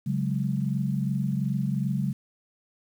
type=chord; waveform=sine; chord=C# suspended fourth; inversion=none; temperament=equal; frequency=138.59 / 185 / 207.7 Hz; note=C#3 / F#3 / G#3; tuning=0 / 0 / 0 cents; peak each=-27 / -29 / -30 dBFS; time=0.06-2.13 s; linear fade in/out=10 ms; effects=9-bit